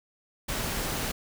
pink noise, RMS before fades -31 dBFS, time 0.48-1.12 s, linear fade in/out 10 ms, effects none

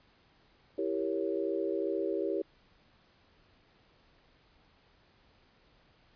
sine chord, E diminished seventh, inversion none, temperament equal, 329.6 / 392 / 466.2 / 554.4 Hz, E4 / G4 / Bb4 / Db5, 0 / 0 / 0 / 0 cents, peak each -35 / -33 / -37 / -37 dBFS, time 0.78-2.42 s, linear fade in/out 5 ms, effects pink hiss -65 dBFS RMS until 6.15 s + resampled to 11025 Hz

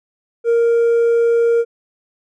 triangle tone with hard clipping, 466.2 Hz, A#4, in tune, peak -10 dBFS, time 0.44-1.65 s, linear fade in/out 50 ms, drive 1 dB, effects none

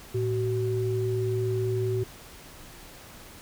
sine tone pair together, 112.08 / 377 Hz, A2 / F#4, +32 / +32 cents, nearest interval octave + major sixth, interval 2100 cents, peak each -27 dBFS, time 0.14-2.04 s, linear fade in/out 10 ms, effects pink hiss -47 dBFS RMS until 3.41 s

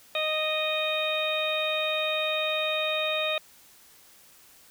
harmonic tone, 620 Hz, D#5, 6 cents flat, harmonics 1 / 2 / 3 / 4 / 5 / 6, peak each -29 / -35 / -40 / -30 / -40 / -31 dBFS, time 0.15-3.38 s, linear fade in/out 2 ms, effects white hiss -55 dBFS RMS until 4.7 s

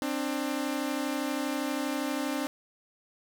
sawtooth tone pair together, 265 / 297.5 Hz, C4 / D4, +22 / +22 cents, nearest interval major second, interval 200 cents, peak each -28 / -28 dBFS, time 0.02-2.47 s, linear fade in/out 0 ms, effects 9-bit

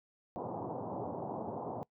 white band-pass noise, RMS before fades -40 dBFS, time 0.36-1.83 s, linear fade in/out 0 ms, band 100 to 920 Hz, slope 48 dB/octave, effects noise-tail reverb RT60 0.1 s tail -22 dB re dry

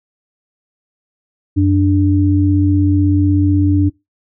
sine tone pair together, 92.51 / 293.7 Hz, F#2 / D4, 0 / 0 cents, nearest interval octave + minor sixth, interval 2000 cents, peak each -12 dBFS, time 1.56-3.9 s, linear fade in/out 20 ms, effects noise-tail reverb RT60 0.2 s tail -22 dB re dry

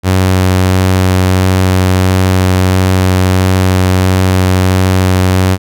sawtooth tone with vibrato, 93.1 Hz, F#2, 11 cents sharp, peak -3 dBFS, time 0.03-5.58 s, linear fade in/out 50 ms, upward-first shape sine, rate 1.5 Hz, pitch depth 9 cents each way, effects none

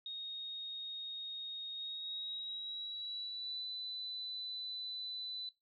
sine tone with pitch glide, 3729 to 3997 Hz, A#7 to B7, 0 to +20 cents, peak -40 dBFS, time 0.06-5.49 s, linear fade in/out 2 ms, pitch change +120 cents, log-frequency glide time 1.75-3.66 s, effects noise-tail reverb RT60 0.2 s tail -18 dB re dry

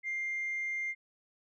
sine tone, 2100 Hz, C7, 6 cents sharp, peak -31 dBFS, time 0.03-0.95 s, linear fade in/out 50 ms, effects tanh soft clip ceiling -29 dBFS

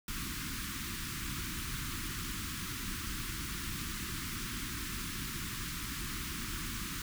pink band-stop noise, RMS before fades -39 dBFS, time 0.08-7.02 s, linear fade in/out 2 ms, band 340 to 1100 Hz, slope 48 dB/octave, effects none

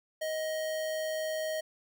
square tone with amplitude modulation, 628 Hz, D#5, 16 cents sharp, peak -31 dBFS, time 0.21-1.61 s, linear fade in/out 10 ms, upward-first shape sine, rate 124 Hz, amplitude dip 25%, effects none

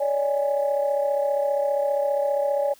sine tone cluster, 566 / 601 / 824 Hz, C#5 / D5 / G#5, +36 / +40 / -14 cents, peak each -21 / -27 / -29 dBFS, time 0-2.74 s, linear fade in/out 10 ms, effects tanh soft clip ceiling -12 dBFS + white hiss -54 dBFS RMS until 2.79 s

